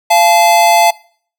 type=tone pair together; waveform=square; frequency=688 / 866.8 Hz; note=F5 / A5; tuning=-26 / -26 cents; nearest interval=major third; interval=400 cents; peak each=-10 dBFS; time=0.1-0.91 s; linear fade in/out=10 ms; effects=noise-tail reverb RT60 0.5 s tail -22 dB re dry